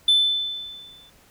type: tone with exponential decay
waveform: sine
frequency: 3520 Hz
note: A7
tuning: in tune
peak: -10 dBFS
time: 0.08-1.1 s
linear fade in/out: 5 ms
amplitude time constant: 220 ms
effects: tanh soft clip ceiling -12 dBFS + pink hiss -55 dBFS RMS until 1.3 s